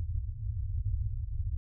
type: low-pass noise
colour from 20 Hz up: white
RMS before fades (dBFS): -33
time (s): 0-1.57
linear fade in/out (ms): 0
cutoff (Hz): 110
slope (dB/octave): 96
effects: none